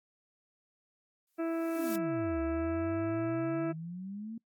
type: noise with exponential growth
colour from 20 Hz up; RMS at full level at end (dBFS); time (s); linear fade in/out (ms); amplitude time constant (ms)
blue; -40; 1.27-1.96; 2; 150
type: harmonic tone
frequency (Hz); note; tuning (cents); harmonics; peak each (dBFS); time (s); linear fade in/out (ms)
329.6; E4; 0; 1 / 2 / 3 / 4 / 5 / 6 / 7 / 8; -31 / -37 / -53 / -44 / -50 / -59 / -54 / -56; 1.38-3.73; 20
type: exponential two-way sweep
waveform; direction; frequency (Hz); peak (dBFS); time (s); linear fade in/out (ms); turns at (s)
sine; down then up; 325.7 to 70 to 231.7; -38; 1.76-4.38; 5; 2.4
effects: noise-tail reverb RT60 0.1 s tail -24 dB re dry + AAC 64 kbps